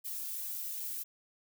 violet noise with flanger, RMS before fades -39 dBFS, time 0.04-1.04 s, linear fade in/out 20 ms, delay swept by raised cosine 1.8 to 2.44 ms, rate 1.8 Hz, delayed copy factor -0.5, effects none

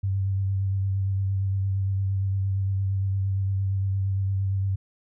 sine tone with vibrato, 97 Hz, G2, 18 cents flat, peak -22 dBFS, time 0.03-4.76 s, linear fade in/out 10 ms, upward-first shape sine, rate 8.7 Hz, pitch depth 22 cents each way, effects none

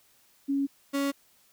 sine / 35% pulse tone pair in turn, 277.5 / 279.1 Hz, C#4 / C#4, +2 / +12 cents, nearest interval unison, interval 10 cents, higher second, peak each -24 dBFS, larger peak neither, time 0.48-0.67 / 0.93-1.12 s, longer neither, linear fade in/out 20 ms, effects white hiss -63 dBFS RMS until 1.52 s

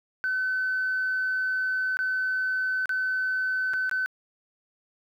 sine tone with dropouts, 1518 Hz, F#6, 44 cents sharp, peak -23 dBFS, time 0.24-4.06 s, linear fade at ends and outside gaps 0 ms, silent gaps 1.97-1.99 / 2.857-2.893 / 3.735-3.739 / 3.895-3.913 s, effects tanh soft clip ceiling -20 dBFS + 10-bit

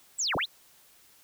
sine linear two-way sweep, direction down then up, 8210 to 46.05 to 4335 Hz, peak -26 dBFS, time 0.18-0.46 s, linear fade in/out 20 ms, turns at 0.36 s, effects white hiss -59 dBFS RMS until 1.23 s

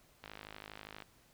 click train, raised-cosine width 0.3 ms, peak -30 dBFS, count 42, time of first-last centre 0.24-1.022 s, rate 52.4 Hz, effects pink hiss -66 dBFS RMS until 1.33 s

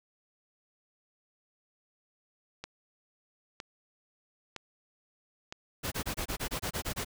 click train, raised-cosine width 0.2 ms, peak -22 dBFS, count 4, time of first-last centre 2.64-5.525 s, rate 1.04 Hz
pink noise bursts, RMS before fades -34 dBFS, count 11, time 5.83-7.048 s, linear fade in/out 20 ms, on 88 ms, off 25 ms
effects none

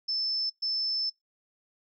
sine tone bursts at uneven times, 5274 Hz, E8, in tune, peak -27 dBFS, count 2, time 0.08-0.5 / 0.62-1.1 s, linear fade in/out 10 ms, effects noise-tail reverb RT60 0.2 s tail -24 dB re dry

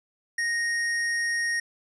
square tone, 1864.7 Hz, A#6, in tune, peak -25 dBFS, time 0.38-1.6 s, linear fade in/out 5 ms, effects resampled to 22050 Hz

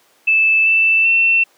sine tone with pitch steps, 2630 / 2653 / 2700 Hz, E7 / E7 / E7, -5 / +10 / +41 cents, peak -10 dBFS, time 0.27-1.44 s, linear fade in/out 10 ms, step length 390 ms, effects pink hiss -54 dBFS RMS until 1.57 s + high-pass 400 Hz 12 dB/octave

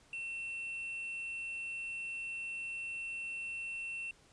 sine tone with tanh clipping, 2700 Hz, E7, 41 cents sharp, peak -39 dBFS, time 0.13-4.11 s, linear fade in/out 2 ms, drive 3 dB, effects pink hiss -64 dBFS RMS until 4.32 s + resampled to 22050 Hz

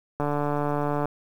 click train, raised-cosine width 1 ms, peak -13 dBFS, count 126, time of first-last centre 0.2-1.056 s, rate 146 Hz, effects 8-bit

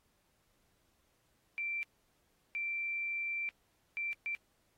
sine tone bursts at uneven times, 2349 Hz, D7, in tune, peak -34 dBFS, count 4, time 1.58-1.83 / 2.55-3.49 / 3.97-4.13 / 4.26-4.35 s, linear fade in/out 0 ms, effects pink hiss -75 dBFS RMS until 4.77 s + AAC 48 kbps

